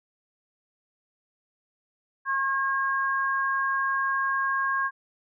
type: tone pair together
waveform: sine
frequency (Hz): 1083 / 1622.7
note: C#6 / G#6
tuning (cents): -41 / -41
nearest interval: perfect fifth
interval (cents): 700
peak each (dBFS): -26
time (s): 2.25-4.91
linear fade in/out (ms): 50
effects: none